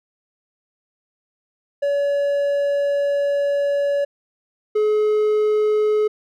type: tone pair in turn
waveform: triangle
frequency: 568 / 425.5 Hz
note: C#5 / G#4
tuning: +42 / +42 cents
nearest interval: perfect fourth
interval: 500 cents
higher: first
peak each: -15 / -13 dBFS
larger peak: second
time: 1.82-4.05 / 4.75-6.08 s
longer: first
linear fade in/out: 10 ms
effects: none